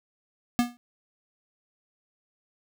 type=tone with exponential decay; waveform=square; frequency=241.5 Hz; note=B3; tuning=39 cents flat; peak=-17 dBFS; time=0.59-0.77 s; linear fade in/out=0 ms; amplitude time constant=37 ms; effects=none